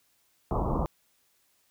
pink low-pass noise, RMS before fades -28 dBFS, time 0.51-0.86 s, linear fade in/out 0 ms, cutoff 1200 Hz, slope 96 dB/octave, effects white hiss -69 dBFS RMS until 1.7 s

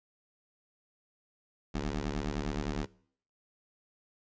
15% pulse ring-modulated tone, 73.42 Hz, D2, in tune, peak -23 dBFS, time 1.74-2.86 s, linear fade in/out 10 ms, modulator 115 Hz, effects noise-tail reverb RT60 0.6 s tail -23 dB re dry + resampled to 16000 Hz

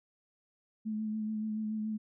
sine tone with vibrato, 216 Hz, A3, 32 cents flat, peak -32 dBFS, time 0.85-1.98 s, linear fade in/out 20 ms, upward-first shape sine, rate 7 Hz, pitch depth 22 cents each way, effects none

